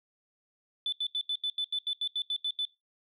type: tone bursts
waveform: sine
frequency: 3500 Hz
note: A7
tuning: 10 cents flat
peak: -27 dBFS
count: 13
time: 0.86-2.652 s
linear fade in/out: 2 ms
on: 64 ms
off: 80 ms
effects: noise-tail reverb RT60 0.2 s tail -17 dB re dry + tanh soft clip ceiling -23 dBFS